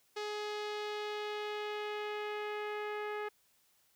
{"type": "tone with low-pass filter sweep", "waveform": "sawtooth", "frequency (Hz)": 419.7, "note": "G#4", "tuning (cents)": 18, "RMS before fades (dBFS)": -39, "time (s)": [0.16, 3.29], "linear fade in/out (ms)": 10, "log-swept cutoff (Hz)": [4900, 2000], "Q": 1.5, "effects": ["white hiss -71 dBFS RMS until 3.95 s"]}